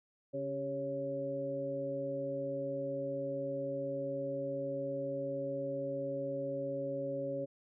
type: harmonic tone with a mistuned harmonic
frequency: 138.59 Hz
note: C#3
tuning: in tune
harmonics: 1 / 2 / 3 / 4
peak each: -45 / -42 / -44 / -36 dBFS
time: 0.33-7.46 s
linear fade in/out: 20 ms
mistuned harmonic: 3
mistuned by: -73 cents
effects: none